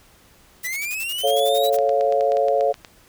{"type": "noise bursts", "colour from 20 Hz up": "blue", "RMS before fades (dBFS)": -32, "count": 13, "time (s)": [0.63, 1.77], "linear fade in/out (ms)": 10, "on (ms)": 48, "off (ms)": 43}
{"type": "linear sweep", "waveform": "45% pulse", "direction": "up", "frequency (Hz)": [1946, 3951], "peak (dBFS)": -25, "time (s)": [0.64, 1.7], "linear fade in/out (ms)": 10}
{"type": "chord", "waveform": "sine", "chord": "A augmented", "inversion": "none", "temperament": "equal", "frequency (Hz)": [440, 554.4, 698.5], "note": ["A4", "C#5", "E#5"], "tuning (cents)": [0, 0, 0], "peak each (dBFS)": [-22, -19, -21], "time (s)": [1.23, 2.73], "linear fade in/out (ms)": 20}
{"type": "clicks", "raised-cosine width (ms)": 0.2, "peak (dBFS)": -19, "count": 12, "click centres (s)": [1.744, 1.787, 1.893, 2.01, 2.124, 2.209, 2.32, 2.37, 2.484, 2.609, 2.742, 2.848]}
{"effects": ["pink hiss -53 dBFS RMS until 3.08 s"]}